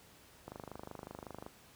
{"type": "click train", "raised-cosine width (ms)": 1, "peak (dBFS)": -30, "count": 26, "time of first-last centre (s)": [0.48, 1.464], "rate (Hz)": 25.4, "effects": ["pink hiss -60 dBFS RMS until 1.75 s", "high-pass 60 Hz 12 dB/octave"]}